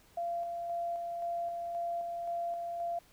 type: tone with tremolo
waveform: sine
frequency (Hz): 687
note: F5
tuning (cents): -29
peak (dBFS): -32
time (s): 0.17-2.99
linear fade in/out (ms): 5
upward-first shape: square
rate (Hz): 1.9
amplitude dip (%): 30
effects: pink hiss -63 dBFS RMS until 3.12 s